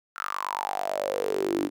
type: tone with high-pass filter sweep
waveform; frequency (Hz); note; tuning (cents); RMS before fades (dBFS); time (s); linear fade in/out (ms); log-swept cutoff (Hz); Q
sawtooth; 49; G1; 0; -29; 0.15-1.7; 50; 1400 to 290; 8.9
effects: none